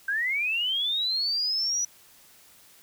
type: linear sweep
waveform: sine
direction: up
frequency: 1553 to 5920 Hz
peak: -24 dBFS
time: 0.08-1.85 s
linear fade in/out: 5 ms
effects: white hiss -55 dBFS RMS until 2.82 s